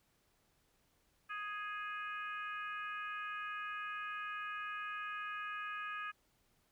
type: harmonic tone with a mistuned harmonic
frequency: 415.3 Hz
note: G#4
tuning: in tune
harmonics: 3 / 4 / 5 / 6 / 7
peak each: -43 / -44 / -57 / -48 / -56 dBFS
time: 1.29-6.12 s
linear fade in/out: 20 ms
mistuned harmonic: 5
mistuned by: +27 cents
effects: pink hiss -75 dBFS RMS until 6.71 s